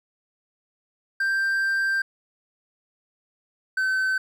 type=tone pair in turn; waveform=triangle; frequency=1576 / 1531.1 Hz; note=G6 / G6; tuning=+9 / -41 cents; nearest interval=minor second; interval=50 cents; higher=first; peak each=-19 dBFS; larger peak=neither; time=1.2-2.02 / 3.77-4.18 s; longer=first; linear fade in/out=5 ms; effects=none